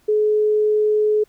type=tone; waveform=sine; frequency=425.2 Hz; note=G#4; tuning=41 cents sharp; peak=-14 dBFS; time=0.08-1.24 s; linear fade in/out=10 ms; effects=pink hiss -59 dBFS RMS until 1.28 s